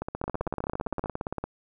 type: two click trains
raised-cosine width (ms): 1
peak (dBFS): -16 / -17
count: 22 / 17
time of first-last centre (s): 0.24-1.44 / 0.02-1.059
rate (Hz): 17.5 / 15.4
effects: none